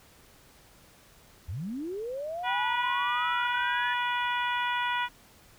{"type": "linear sweep", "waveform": "sine", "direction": "up", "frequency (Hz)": [69.6, 1760], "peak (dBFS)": -32, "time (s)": [1.48, 3.94], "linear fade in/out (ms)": 10}
{"type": "harmonic tone", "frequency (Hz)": 487, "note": "B4", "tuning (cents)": -24, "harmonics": [2, 3, 4, 5, 6, 7], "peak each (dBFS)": [-29, -33, -35, -37, -39, -40], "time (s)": [2.43, 5.09], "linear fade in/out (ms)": 50}
{"effects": ["pink hiss -57 dBFS RMS until 5.58 s"]}